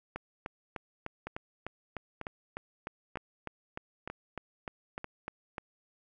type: two click trains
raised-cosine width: 0.5 ms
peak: -23 / -22 dBFS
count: 5 / 19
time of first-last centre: 1.27-5.044 / 0.16-5.582 s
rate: 1.06 / 3.32 Hz
effects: none